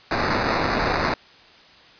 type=noise with sample-and-hold; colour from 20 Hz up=violet; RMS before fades=-22 dBFS; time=0.11-1.14 s; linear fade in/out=2 ms; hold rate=3150 Hz; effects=white hiss -49 dBFS RMS until 1.99 s + resampled to 11025 Hz